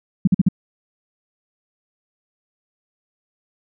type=tone bursts; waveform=sine; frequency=187.1 Hz; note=F#3; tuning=20 cents sharp; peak=-9 dBFS; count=4; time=0.25-0.487 s; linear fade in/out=5 ms; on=24 ms; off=47 ms; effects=none